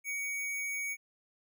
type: tone with sample-and-hold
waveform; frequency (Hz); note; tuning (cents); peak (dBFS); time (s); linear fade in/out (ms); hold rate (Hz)
sine; 2253; C#7; +28; -33; 0.04-0.97; 50; 8820
effects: none